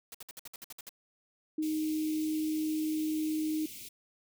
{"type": "noise bursts", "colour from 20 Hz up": "white", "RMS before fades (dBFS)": -45, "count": 10, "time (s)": [0.12, 0.892], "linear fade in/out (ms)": 2, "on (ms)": 25, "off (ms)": 58}
{"type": "tone", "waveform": "sine", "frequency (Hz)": 311.1, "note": "D#4", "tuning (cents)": 0, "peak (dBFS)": -29, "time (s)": [1.58, 3.66], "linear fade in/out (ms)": 5}
{"type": "band-stop noise", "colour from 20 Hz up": "white", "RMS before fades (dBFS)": -46, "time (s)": [1.62, 3.89], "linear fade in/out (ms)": 10, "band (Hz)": [430, 2100], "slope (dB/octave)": 96}
{"effects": []}